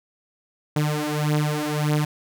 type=beating tone pair; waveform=sawtooth; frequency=149.4 / 151.1 Hz; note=D3 / D3; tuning=+30 / +50 cents; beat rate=1.7 Hz; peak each=-20 dBFS; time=0.76-2.05 s; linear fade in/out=5 ms; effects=none